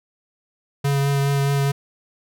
square tone with vibrato, 139.9 Hz, C#3, 16 cents sharp, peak -18 dBFS, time 0.84-1.72 s, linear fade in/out 10 ms, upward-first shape triangle, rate 4.8 Hz, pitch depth 16 cents each way, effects none

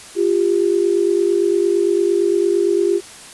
sine tone pair together, 349.2 / 398 Hz, F4 / G4, 0 / +26 cents, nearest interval major second, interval 226 cents, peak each -16 dBFS, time 0.15-3.01 s, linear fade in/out 50 ms, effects white hiss -38 dBFS RMS until 3.33 s + resampled to 24000 Hz

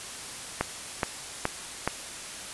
click train, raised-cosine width 0.5 ms, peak -9 dBFS, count 4, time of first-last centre 0.61-1.876 s, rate 2.37 Hz, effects white hiss -39 dBFS RMS until 2.53 s + resampled to 24000 Hz

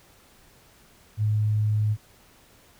sine tone, 106.5 Hz, G#2, 44 cents sharp, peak -20 dBFS, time 1.17-1.97 s, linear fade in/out 50 ms, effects pink hiss -56 dBFS RMS until 2.79 s

